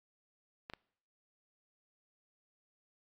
clicks, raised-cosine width 0.3 ms, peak -27 dBFS, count 2, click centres 0.699 / 0.736 s, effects noise-tail reverb RT60 0.7 s tail -26 dB re dry + AAC 32 kbps

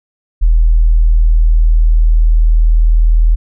sine tone, 40.1 Hz, E1, 47 cents flat, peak -5 dBFS, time 0.41-3.36 s, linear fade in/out 20 ms, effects none

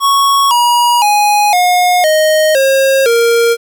square tone with pitch steps, 1108.7 / 959.6 / 830.6 / 718.9 / 622.2 / 538.6 / 466.2 Hz, C#6 / A#5 / G#5 / F5 / D#5 / C#5 / A#4, 0 / +50 / 0 / +50 / 0 / -50 / 0 cents, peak -8 dBFS, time 0-3.57 s, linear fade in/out 50 ms, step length 510 ms, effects 8-bit

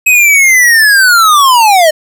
square linear sweep, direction down, 2557 to 601 Hz, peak -4 dBFS, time 0.06-1.91 s, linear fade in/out 10 ms, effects none

